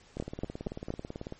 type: two click trains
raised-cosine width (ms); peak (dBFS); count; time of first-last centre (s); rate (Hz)
2; -24 / -18; 22 / 4; 0.17-1.324 / 0.2-0.904; 18.2 / 4.26
effects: pink hiss -58 dBFS RMS until 1.39 s + MP3 32 kbps